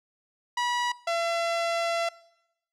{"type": "tone pair in turn", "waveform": "sawtooth", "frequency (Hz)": [971, 676], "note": ["B5", "E5"], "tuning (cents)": [-30, 43], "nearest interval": "tritone", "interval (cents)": 627, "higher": "first", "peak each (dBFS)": -21, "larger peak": "neither", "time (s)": [[0.57, 0.92], [1.07, 2.09]], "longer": "second", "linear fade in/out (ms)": 5, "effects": ["noise-tail reverb RT60 0.9 s tail -22 dB re dry", "low-pass 6000 Hz 12 dB/octave"]}